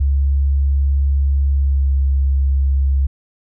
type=tone with pitch glide; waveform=sine; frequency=69.3 to 68.11 Hz; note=C#2 to C#2; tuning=0 to -30 cents; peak=-12 dBFS; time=0-3.07 s; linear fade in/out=10 ms; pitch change=-30 cents; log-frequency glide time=1.52-1.93 s; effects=none